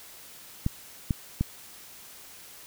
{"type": "clicks", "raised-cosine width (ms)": 5, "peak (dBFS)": -12, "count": 3, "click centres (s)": [0.664, 1.108, 1.41], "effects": ["white hiss -48 dBFS RMS until 2.66 s"]}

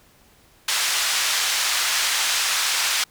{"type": "band-pass noise", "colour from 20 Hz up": "white", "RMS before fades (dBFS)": -22, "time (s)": [0.68, 3.04], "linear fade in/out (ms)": 5, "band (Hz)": [1100, 6200], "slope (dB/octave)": 12, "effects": ["pink hiss -55 dBFS RMS until 3.1 s"]}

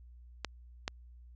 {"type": "clicks", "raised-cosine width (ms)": 0.2, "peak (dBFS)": -16, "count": 2, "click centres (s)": [0.447, 0.879], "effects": ["added 60 Hz sine -51 dBFS peak until 1.35 s", "resampled to 16000 Hz"]}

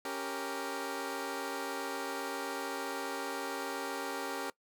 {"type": "chord", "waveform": "15% pulse", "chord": "G diminished", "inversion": "second", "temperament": "equal", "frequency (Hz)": [277.2, 392, 466.2], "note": ["Db4", "G4", "Bb4"], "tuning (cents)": [0, 0, 0], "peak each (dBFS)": -34, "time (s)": [0.05, 4.5], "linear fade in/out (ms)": 2, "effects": ["noise-tail reverb RT60 0.1 s tail -21 dB re dry"]}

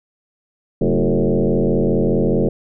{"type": "tone with frequency modulation", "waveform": "sine", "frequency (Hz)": 110, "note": "A2", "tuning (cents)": 0, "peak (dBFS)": -13, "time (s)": [0.81, 2.49], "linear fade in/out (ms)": 5, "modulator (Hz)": 84.8, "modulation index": 5.1, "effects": []}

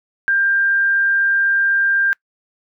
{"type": "tone", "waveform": "sine", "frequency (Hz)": 1592, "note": "G6", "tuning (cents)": 26, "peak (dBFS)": -13, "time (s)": [0.28, 2.13], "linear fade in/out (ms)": 0, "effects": ["noise-tail reverb RT60 0.1 s tail -25 dB re dry"]}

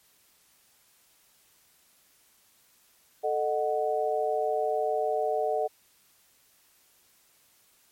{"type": "chord", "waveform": "sine", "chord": "D# diminished", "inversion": "second", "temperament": "equal with one note detuned", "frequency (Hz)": [440, 613.3, 740], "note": ["A4", "D#5", "F#5"], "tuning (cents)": [0, -25, 0], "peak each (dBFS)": -29, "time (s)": [3.23, 5.68], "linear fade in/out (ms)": 20, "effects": ["white hiss -63 dBFS RMS until 7.91 s", "MP3 64 kbps"]}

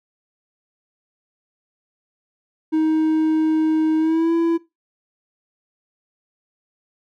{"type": "tone with pitch glide", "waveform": "triangle", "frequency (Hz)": [314.8, 333.5], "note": ["D#4", "E4"], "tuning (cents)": [20, 20], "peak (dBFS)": -13, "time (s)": [2.72, 4.58], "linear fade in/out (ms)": 20, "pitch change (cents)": 100, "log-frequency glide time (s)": [3.98, 4.33], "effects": ["noise-tail reverb RT60 0.2 s tail -18 dB re dry"]}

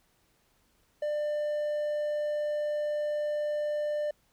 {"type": "tone", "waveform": "triangle", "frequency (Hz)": 596, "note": "D5", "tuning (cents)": 25, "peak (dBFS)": -26, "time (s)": [1.02, 4.11], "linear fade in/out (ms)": 5, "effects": ["pink hiss -69 dBFS RMS until 4.32 s"]}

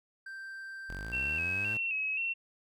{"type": "tone", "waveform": "triangle", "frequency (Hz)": 1568, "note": "G6", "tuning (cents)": 0, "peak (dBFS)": -39, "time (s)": [0.26, 1.74], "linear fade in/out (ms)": 5}
{"type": "linear sweep", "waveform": "sawtooth", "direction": "up", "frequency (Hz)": [41.2, 113], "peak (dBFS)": -36, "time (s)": [0.89, 1.77], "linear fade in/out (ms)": 0}
{"type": "tone with vibrato", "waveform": "sine", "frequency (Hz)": 2637, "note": "E7", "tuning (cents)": 0, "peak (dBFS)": -30, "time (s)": [1.12, 2.34], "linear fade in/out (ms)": 20, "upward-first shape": "square", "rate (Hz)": 1.9, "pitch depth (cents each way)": 50}
{"effects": []}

